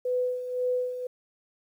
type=tone with tremolo; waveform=sine; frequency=499.8 Hz; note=B4; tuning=21 cents sharp; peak=-23 dBFS; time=0.05-1.07 s; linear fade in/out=5 ms; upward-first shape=sine; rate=1.9 Hz; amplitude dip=65%; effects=10-bit